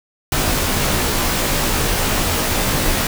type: noise with comb filter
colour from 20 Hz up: pink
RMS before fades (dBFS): -18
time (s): 0.32-3.07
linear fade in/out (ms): 2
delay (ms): 18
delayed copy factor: -0.85
effects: none